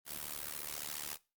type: noise with amplitude modulation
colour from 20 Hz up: white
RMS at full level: -38 dBFS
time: 0.05-1.18 s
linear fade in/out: 50 ms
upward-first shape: sine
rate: 74.3 Hz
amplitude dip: 95%
effects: noise-tail reverb RT60 0.3 s tail -21 dB re dry + Opus 32 kbps